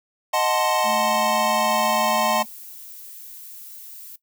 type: chord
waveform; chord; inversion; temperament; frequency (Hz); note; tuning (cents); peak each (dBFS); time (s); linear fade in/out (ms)
square; D# diminished seventh; none; equal; 622.3 / 740 / 880 / 1046.5; D#5 / F#5 / A5 / C6; 0 / 0 / 0 / 0; -25; 0.33-2.43; 10
type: tone with pitch glide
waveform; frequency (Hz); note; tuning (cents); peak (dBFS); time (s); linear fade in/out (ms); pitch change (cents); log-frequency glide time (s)
sine; 218.2 to 220.1; A3 to A3; -14 to +1; -30; 0.83-2.46; 50; +15; 1.24-2.02
type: noise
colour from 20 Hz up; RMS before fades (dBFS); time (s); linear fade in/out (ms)
violet; -40; 1.7-4.16; 5
effects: noise-tail reverb RT60 0.1 s tail -17 dB re dry